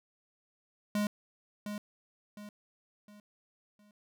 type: tone with echo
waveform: square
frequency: 207.7 Hz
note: G#3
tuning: in tune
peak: -29 dBFS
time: 0.95-1.07 s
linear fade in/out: 2 ms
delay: 710 ms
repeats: 4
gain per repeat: -8 dB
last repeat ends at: 3.91 s
effects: none